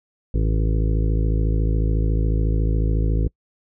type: harmonic tone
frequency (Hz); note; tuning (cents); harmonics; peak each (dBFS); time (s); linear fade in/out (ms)
54; A1; -32; 1 / 2 / 3 / 5 / 6 / 7 / 8 / 9; -18 / -24 / -28 / -32 / -34 / -35 / -36 / -37; 0.34-3.28; 5
effects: noise-tail reverb RT60 0.1 s tail -26 dB re dry